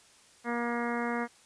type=harmonic tone; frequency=237.6 Hz; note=A#3; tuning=33 cents sharp; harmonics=1 / 2 / 3 / 4 / 5 / 6 / 7 / 8 / 9; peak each=-33 / -36 / -38 / -39 / -40 / -41 / -41 / -42 / -43 dBFS; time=0.44-1.28 s; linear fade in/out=50 ms; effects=white hiss -59 dBFS RMS until 1.45 s + resampled to 22050 Hz

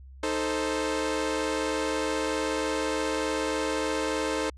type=chord; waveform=sawtooth; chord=A diminished; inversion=second; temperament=equal; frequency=311.1 / 440 / 523.3 Hz; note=Eb4 / A4 / C5; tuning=0 / 0 / 0 cents; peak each=-27 dBFS; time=0.23-4.5 s; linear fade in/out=5 ms; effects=added 66 Hz sine -44 dBFS peak until 4.57 s + resampled to 22050 Hz

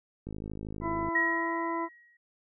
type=click train; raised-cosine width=3 ms; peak=-26 dBFS; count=44; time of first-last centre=0.27-1.086 s; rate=52.7 Hz
type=harmonic tone; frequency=333.8 Hz; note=E4; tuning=22 cents sharp; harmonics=1 / 2 / 3 / 4 / 6; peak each=-33 / -39 / -32 / -44 / -43 dBFS; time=0.81-1.89 s; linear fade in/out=50 ms
type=tone with exponential decay; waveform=sine; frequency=1900 Hz; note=A#6; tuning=33 cents sharp; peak=-22 dBFS; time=1.15-2.17 s; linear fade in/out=5 ms; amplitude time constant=220 ms
effects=none

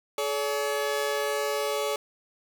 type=tone pair together; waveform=sawtooth; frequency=426.9 / 569 Hz; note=G#4 / C#5; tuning=+48 / +45 cents; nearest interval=perfect fourth; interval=497 cents; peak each=-25 dBFS; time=0.18-1.96 s; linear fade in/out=2 ms; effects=none

